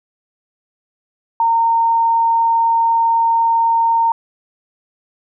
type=tone; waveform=sine; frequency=918 Hz; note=A#5; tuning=27 cents flat; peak=-11 dBFS; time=1.4-4.12 s; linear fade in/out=2 ms; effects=none